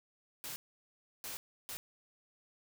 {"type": "noise bursts at uneven times", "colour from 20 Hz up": "white", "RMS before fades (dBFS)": -43, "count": 3, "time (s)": [[0.44, 0.56], [1.24, 1.37], [1.69, 1.77]], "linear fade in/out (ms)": 0, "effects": []}